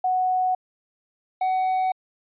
sine / triangle tone pair in turn, 740 / 749 Hz, F#5 / F#5, 0 / +21 cents, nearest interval unison, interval 21 cents, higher second, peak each -19 / -18 dBFS, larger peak second, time 0.04-0.55 / 1.41-1.92 s, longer neither, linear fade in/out 5 ms, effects resampled to 8000 Hz

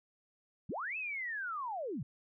sine linear two-way sweep, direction up then down, 103 to 2637 to 103 Hz, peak -36 dBFS, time 0.69-2.03 s, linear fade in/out 5 ms, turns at 0.97 s, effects none

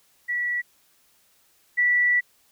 sine tone pair in turn, 1944 / 1957.5 Hz, B6 / B6, -28 / -16 cents, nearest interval unison, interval 12 cents, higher second, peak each -23 / -17 dBFS, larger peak second, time 0.28-0.62 / 1.77-2.21 s, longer second, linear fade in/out 20 ms, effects white hiss -62 dBFS RMS until 2.51 s

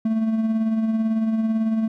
triangle tone with tremolo, 221.9 Hz, A3, 15 cents sharp, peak -15 dBFS, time 0.05-1.88 s, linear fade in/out 5 ms, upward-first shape sine, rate 18 Hz, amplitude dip 40%, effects none

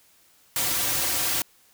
white noise with comb filter, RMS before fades -25 dBFS, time 0.56-1.42 s, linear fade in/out 2 ms, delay 4.7 ms, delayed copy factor -0.75, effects white hiss -59 dBFS RMS until 1.73 s

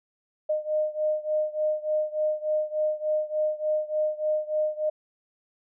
sine beating tone pair, 612 / 615.4 Hz, D#5 / D#5, -29 / -19 cents, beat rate 3.4 Hz, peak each -26 / -28 dBFS, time 0.49-4.9 s, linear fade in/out 10 ms, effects none

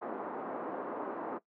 pink band-pass noise, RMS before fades -39 dBFS, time 0.01-1.39 s, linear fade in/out 20 ms, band 270 to 1200 Hz, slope 24 dB/octave, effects noise-tail reverb RT60 0.1 s tail -17 dB re dry

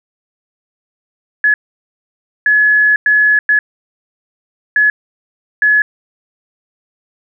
sine tone bursts at uneven times, 1700 Hz, G#6, 40 cents sharp, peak -7 dBFS, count 6, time 1.44-1.54 / 2.46-2.96 / 3.06-3.39 / 3.49-3.59 / 4.76-4.9 / 5.62-5.82 s, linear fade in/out 2 ms, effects none

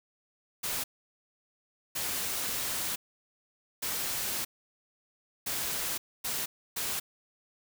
white noise bursts at uneven times, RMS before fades -33 dBFS, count 6, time 0.63-0.84 / 1.95-2.96 / 3.82-4.45 / 5.46-5.98 / 6.24-6.46 / 6.76-7 s, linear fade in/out 10 ms, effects none

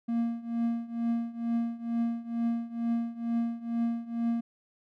triangle tone with tremolo, 232.8 Hz, A#3, 2 cents flat, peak -22 dBFS, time 0.08-4.41 s, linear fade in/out 10 ms, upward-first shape triangle, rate 2.2 Hz, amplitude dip 90%, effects none

